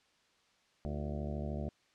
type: harmonic tone with a mistuned harmonic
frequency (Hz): 73.42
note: D2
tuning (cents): 0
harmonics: 1 / 2 / 3 / 4 / 5 / 6 / 7 / 8 / 9 / 10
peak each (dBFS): -39 / -41 / -42 / -51 / -48 / -51 / -54 / -47 / -49 / -55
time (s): 0.85-1.69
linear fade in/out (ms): 0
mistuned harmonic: 4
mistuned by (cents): +120
effects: white hiss -70 dBFS RMS until 1.94 s + low-pass 5000 Hz 12 dB/octave